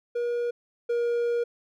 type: tone pair in turn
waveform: triangle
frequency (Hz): 478.3 / 474.2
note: A#4 / A#4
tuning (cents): +44 / +30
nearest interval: unison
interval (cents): 14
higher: first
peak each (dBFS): -23 / -21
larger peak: second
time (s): 0.15-0.51 / 0.89-1.44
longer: second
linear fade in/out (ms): 10
effects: none